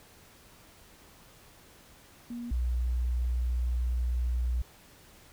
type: tone pair in turn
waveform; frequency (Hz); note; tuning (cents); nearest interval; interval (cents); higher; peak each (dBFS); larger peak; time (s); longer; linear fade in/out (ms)
sine; 238.5 / 60.95; A#3 / B1; +40 / -22; 2 octaves; 2362; first; -35 / -26; second; 2.3-2.51 / 2.51-4.62; second; 5
effects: pink hiss -56 dBFS RMS until 5.32 s